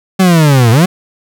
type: linear two-way sweep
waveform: 40% pulse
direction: down then up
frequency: 192.8 to 109.4 to 192.8 Hz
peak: -4 dBFS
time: 0.19-0.86 s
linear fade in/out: 10 ms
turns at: 0.71 s
effects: none